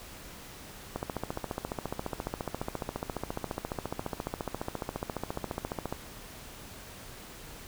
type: click train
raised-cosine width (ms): 1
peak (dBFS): -18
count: 73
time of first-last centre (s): 0.96-5.926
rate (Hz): 14.5
effects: pink hiss -47 dBFS RMS until 7.67 s